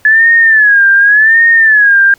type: tone with vibrato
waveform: sine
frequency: 1713 Hz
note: A6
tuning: 47 cents flat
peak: -3 dBFS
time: 0.05-2.14 s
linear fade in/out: 2 ms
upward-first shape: sine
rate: 0.88 Hz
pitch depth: 130 cents each way
effects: pink hiss -47 dBFS RMS until 2.18 s